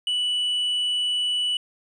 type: tone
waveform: triangle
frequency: 2960 Hz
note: F#7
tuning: in tune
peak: -20 dBFS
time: 0.07-1.57 s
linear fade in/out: 2 ms
effects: resampled to 22050 Hz